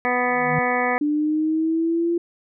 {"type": "harmonic tone", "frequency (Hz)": 247.6, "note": "B3", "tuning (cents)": 5, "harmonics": [1, 2, 3, 4, 5, 7, 8, 9], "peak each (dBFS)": [-28, -25, -24, -28, -29, -28, -27, -29], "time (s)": [0.05, 0.98], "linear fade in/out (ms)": 0}
{"type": "tone with exponential growth", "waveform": "sine", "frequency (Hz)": 156.1, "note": "D#3", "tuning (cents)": 6, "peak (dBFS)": -19, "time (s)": [0.22, 0.59], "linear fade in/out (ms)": 2, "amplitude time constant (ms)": 79}
{"type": "linear sweep", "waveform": "sine", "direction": "up", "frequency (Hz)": [293.7, 343.7], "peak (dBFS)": -18, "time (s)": [1.01, 2.18], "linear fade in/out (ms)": 5}
{"effects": []}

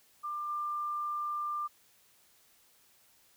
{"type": "tone with level steps", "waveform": "sine", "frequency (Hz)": 1192, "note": "D6", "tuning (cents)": 25, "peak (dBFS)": [-34, -32], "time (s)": [0.23, 1.68], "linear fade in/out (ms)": 20, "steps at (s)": 0.48, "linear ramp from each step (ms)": 20, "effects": ["white hiss -65 dBFS RMS until 3.36 s"]}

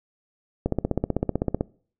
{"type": "click train", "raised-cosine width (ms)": 2, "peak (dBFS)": -9, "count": 16, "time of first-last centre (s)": [0.66, 1.609], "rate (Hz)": 15.8, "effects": ["noise-tail reverb RT60 0.5 s tail -24 dB re dry"]}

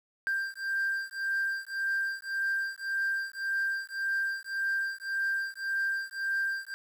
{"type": "beating tone pair", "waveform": "triangle", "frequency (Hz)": [1582, 1583.8], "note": ["G6", "G6"], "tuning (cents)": [15, 17], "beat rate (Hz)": 1.8, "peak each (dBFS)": -30, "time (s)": [0.27, 6.74], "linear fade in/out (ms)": 0, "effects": ["tanh soft clip ceiling -20 dBFS", "9-bit"]}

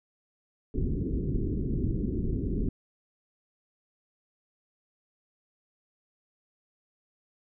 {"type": "low-pass noise", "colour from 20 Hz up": "pink", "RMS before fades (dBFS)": -29, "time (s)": [0.74, 2.69], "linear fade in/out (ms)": 5, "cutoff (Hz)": 390, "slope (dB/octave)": 48, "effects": []}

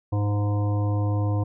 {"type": "harmonic tone", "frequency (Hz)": 103, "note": "G#2", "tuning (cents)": -14, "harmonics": [1, 3, 5, 7, 9, 10], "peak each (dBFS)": [-21, -31, -35, -38, -40, -41], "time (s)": [0.12, 1.44], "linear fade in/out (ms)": 10, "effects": []}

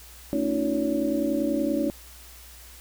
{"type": "tone cluster", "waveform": "sine", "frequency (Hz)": [222.9, 279.7, 310.1, 350.4, 565], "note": ["A3", "C#4", "D#4", "F4", "C#5"], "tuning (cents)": [23, 16, -6, 6, 33], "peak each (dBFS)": [-31, -27, -27, -33, -29], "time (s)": [0.33, 1.9], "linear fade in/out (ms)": 0, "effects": ["added 60 Hz sine -48 dBFS peak until 2.8 s", "white hiss -48 dBFS RMS until 2.8 s"]}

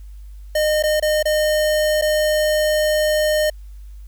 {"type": "tone with dropouts", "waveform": "square", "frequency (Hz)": 611, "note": "D#5", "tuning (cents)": -32, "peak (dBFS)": -16, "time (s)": [0.55, 3.5], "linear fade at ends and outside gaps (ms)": 5, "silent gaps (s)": [[0.826, 0.836], [0.999, 1.024], [1.228, 1.254], [2.014, 2.021]], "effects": ["added 50 Hz sine -34 dBFS peak until 4.07 s", "white hiss -60 dBFS RMS until 4.07 s"]}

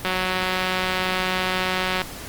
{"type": "click train", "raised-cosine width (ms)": 0.3, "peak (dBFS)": -7, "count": 365, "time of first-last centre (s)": [0.05, 2.018], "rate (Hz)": 185, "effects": ["pink hiss -36 dBFS RMS until 2.28 s", "Opus 32 kbps"]}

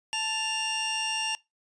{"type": "tone pair together", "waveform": "sawtooth", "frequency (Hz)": [880.1, 2794], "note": ["A5", "F7"], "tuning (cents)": [0, 0], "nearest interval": "octave + minor sixth", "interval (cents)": 2000, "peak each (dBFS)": [-30, -25], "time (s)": [0.13, 1.35], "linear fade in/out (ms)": 0, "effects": ["noise-tail reverb RT60 0.2 s tail -22 dB re dry", "resampled to 22050 Hz"]}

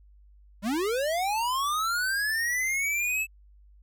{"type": "linear sweep", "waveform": "square", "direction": "up", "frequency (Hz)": [186.2, 2637], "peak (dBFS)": -26, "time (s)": [0.62, 3.27], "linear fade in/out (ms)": 50, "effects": ["added 50 Hz sine -52 dBFS peak until 3.82 s"]}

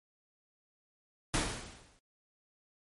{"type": "noise with exponential decay", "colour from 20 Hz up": "pink", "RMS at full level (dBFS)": -28, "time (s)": [1.34, 1.99], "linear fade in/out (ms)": 0, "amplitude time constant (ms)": 140, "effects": ["MP3 48 kbps"]}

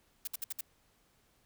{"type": "noise bursts", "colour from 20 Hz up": "blue", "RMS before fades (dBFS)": -37, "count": 5, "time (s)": [0.25, 0.61], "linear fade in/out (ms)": 5, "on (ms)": 24, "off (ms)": 60, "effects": ["pink hiss -70 dBFS RMS until 1.45 s"]}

